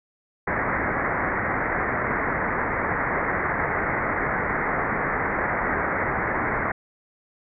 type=low-pass noise; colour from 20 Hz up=white; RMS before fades=-25 dBFS; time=0.47-6.72 s; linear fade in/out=5 ms; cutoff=2100 Hz; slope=96 dB/octave; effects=none